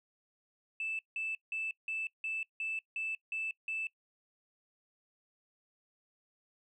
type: tone bursts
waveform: sine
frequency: 2637 Hz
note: E7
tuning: in tune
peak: -33 dBFS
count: 9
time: 0.8-3.87 s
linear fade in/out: 2 ms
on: 190 ms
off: 170 ms
effects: noise-tail reverb RT60 0.1 s tail -22 dB re dry + tanh soft clip ceiling -29 dBFS